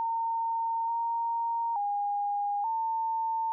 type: tone with pitch steps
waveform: sine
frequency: 914 / 927 / 815 / 900 Hz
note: A#5 / A#5 / G#5 / A5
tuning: -34 / -10 / -33 / +39 cents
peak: -27 dBFS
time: 0-3.52 s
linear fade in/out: 0 ms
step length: 880 ms
effects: none